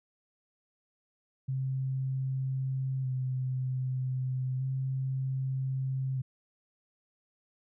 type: tone with vibrato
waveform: sine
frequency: 130.81 Hz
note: C3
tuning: in tune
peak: -29 dBFS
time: 1.48-6.22 s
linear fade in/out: 10 ms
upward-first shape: square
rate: 0.32 Hz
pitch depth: 21 cents each way
effects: none